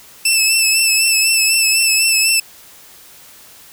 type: tone with vibrato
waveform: 15% pulse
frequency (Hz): 2637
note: E7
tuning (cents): 0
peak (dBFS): -4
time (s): 0.25-2.4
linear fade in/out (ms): 5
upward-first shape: sine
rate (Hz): 4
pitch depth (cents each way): 36
effects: white hiss -42 dBFS RMS until 3.72 s